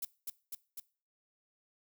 violet noise with echo, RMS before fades -37 dBFS, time 0.02-0.05 s, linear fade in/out 5 ms, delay 250 ms, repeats 3, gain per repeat -2 dB, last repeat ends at 0.8 s, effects noise-tail reverb RT60 0.4 s tail -21 dB re dry

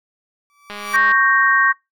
30% pulse tone with exponential growth, 1156 Hz, D6, 28 cents flat, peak -18 dBFS, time 0.5-0.96 s, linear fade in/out 0 ms, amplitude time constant 100 ms
click train, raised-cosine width 0.3 ms, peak -16 dBFS, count 87, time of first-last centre 0.7-1.117 s, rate 206 Hz
sine chord, G diminished, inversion second, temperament equal, 1108.7 / 1568 / 1864.7 Hz, Db6 / G6 / Bb6, 0 / 0 / 0 cents, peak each -16 dBFS, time 0.93-1.73 s, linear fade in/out 20 ms
effects noise-tail reverb RT60 0.2 s tail -23 dB re dry

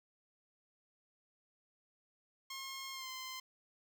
10% pulse tone with pitch glide, 1074 to 1039.2 Hz, C6 to C6, +45 to -12 cents, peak -35 dBFS, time 2.5-3.4 s, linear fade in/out 5 ms, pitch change -57 cents, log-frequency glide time 2.92-3.09 s, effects none

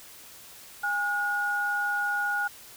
sine tone pair together, 817.8 / 1443 Hz, G#5 / F#6, -27 / -44 cents, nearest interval minor seventh, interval 983 cents, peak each -31 / -26 dBFS, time 0.83-2.48 s, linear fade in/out 10 ms, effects white hiss -48 dBFS RMS until 2.76 s

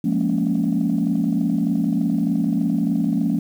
sine chord, Bb minor seventh, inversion second, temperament just, 174.81 / 209.8 / 233.1 / 279.7 Hz, F3 / Ab3 / Bb3 / Db4, +2 / +18 / 0 / +16 cents, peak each -22 dBFS, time 0.04-3.39 s, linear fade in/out 5 ms, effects tanh soft clip ceiling -11 dBFS + 8-bit

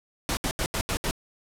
pink noise bursts at uneven times, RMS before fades -27 dBFS, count 6, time 0.29-0.37 / 0.44-0.51 / 0.59-0.66 / 0.74-0.81 / 0.89-0.97 / 1.04-1.11 s, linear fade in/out 0 ms, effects low-pass 12000 Hz 12 dB/octave

